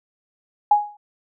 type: tone with exponential decay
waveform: sine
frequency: 830.6 Hz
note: G#5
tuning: in tune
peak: -8 dBFS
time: 0.71-0.97 s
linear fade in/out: 5 ms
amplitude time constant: 55 ms
effects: none